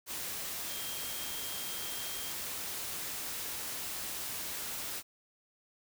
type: tone in noise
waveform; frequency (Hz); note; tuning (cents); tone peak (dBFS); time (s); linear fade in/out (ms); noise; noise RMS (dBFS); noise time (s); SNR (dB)
sine; 3207; G7; +39; -46; 0.66-2.35; 50; white; -39; 0.06-5.03; -10
effects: none